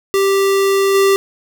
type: tone with level steps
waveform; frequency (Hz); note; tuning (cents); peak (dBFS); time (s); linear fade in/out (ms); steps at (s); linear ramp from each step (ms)
square; 392; G4; 0; -12 / -10; 0.14-1.16; 0; 0.94; 10
effects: none